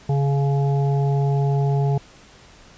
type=harmonic tone with a mistuned harmonic; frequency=139.5 Hz; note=C#3; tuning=11 cents sharp; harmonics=1 / 3 / 5 / 6; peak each=-17 / -27 / -31 / -33 dBFS; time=0.09-1.98 s; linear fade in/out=5 ms; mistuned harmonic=6; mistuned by=+21 cents; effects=pink hiss -48 dBFS RMS until 2.77 s + resampled to 16000 Hz